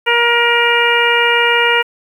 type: harmonic tone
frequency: 472.9 Hz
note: A#4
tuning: 25 cents sharp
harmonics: 1 / 2 / 3 / 4 / 5 / 6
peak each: -17 / -17 / -17 / -17 / -17 / -17 dBFS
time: 0.06-1.83 s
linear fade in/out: 20 ms
effects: 7-bit